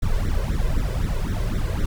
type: noise with flanger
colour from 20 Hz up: brown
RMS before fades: -22 dBFS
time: 0.02-1.86 s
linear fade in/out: 5 ms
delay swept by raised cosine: 0.52 to 2.02 ms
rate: 3.9 Hz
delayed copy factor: +0.95
effects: none